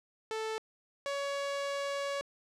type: tone pair in turn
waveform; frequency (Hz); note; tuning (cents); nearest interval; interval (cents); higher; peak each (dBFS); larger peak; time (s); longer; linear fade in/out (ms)
sawtooth; 440 / 561.3; A4 / C#5; 0 / +22; major third; 422; second; -30 / -29; second; 0.31-0.58 / 1.06-2.21; second; 0
effects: low-pass 7000 Hz 12 dB/octave